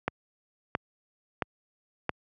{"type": "click train", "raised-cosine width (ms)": 0.5, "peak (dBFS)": -11, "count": 4, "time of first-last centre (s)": [0.08, 2.093], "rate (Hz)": 1.49, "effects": ["high-pass 80 Hz 12 dB/octave"]}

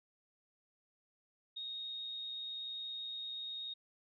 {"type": "tone with amplitude modulation", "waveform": "sine", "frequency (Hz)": 3729, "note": "A#7", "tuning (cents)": 0, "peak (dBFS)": -39, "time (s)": [1.56, 3.74], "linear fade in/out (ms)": 10, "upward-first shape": "sine", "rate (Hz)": 121, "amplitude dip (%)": 30, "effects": []}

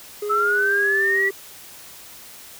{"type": "tone with pitch glide", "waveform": "triangle", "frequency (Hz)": [415.3, 392], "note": ["G#4", "G4"], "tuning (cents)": [0, 0], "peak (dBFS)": -22, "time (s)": [0.22, 1.31], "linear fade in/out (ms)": 5, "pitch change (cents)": -100, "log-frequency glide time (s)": [0.38, 1.04]}
{"type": "linear sweep", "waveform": "sine", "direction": "up", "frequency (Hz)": [1294, 1963], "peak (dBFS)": -17, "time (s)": [0.29, 1.3], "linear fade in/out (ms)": 20}
{"effects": ["white hiss -42 dBFS RMS until 2.59 s"]}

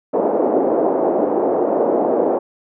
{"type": "band-pass noise", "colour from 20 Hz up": "pink", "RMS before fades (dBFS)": -17, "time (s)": [0.13, 2.39], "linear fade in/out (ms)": 10, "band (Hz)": [310, 710], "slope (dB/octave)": 24, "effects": []}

